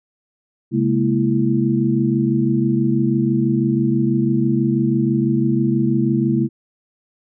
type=tone cluster; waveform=sine; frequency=135.5 / 208.7 / 234.8 / 332.8 Hz; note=C#3 / G#3 / A#3 / E4; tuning=-39 / +9 / +13 / +17 cents; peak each=-20 dBFS; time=0.71-6.49 s; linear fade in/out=50 ms; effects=none